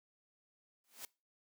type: noise with exponential growth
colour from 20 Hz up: white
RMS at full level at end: -43 dBFS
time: 0.84-1.05 s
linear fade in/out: 2 ms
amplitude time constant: 45 ms
effects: noise-tail reverb RT60 0.3 s tail -23 dB re dry + high-pass 200 Hz 12 dB/octave